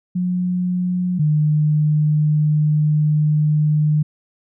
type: tone pair in turn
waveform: sine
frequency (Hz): 180.2 / 151.53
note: F#3 / D#3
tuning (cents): -45 / -45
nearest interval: minor third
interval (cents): 300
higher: first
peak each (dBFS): -17 / -13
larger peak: second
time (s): 0.15-1.19 / 1.19-4.03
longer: second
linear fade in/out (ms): 10
effects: none